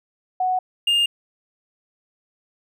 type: tone pair in turn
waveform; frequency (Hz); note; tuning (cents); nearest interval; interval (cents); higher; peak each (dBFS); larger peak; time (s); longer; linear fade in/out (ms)
sine / triangle; 740 / 2819; F#5 / F7; 0 / +16; octave + major seventh; 2316; second; -18 / -14; second; 0.4-0.59 / 0.87-1.06; neither; 5
effects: none